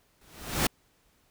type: noise with exponential growth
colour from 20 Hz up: pink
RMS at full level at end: -22 dBFS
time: 0.21-0.67 s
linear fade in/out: 5 ms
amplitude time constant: 100 ms
effects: pink hiss -67 dBFS RMS until 1.3 s